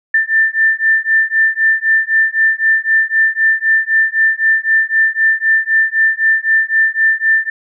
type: beating tone pair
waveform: sine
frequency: 1780 / 1783.9 Hz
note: A6 / A6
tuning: +20 / +23 cents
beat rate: 3.9 Hz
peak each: -13 dBFS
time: 0.14-7.5 s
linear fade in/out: 5 ms
effects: none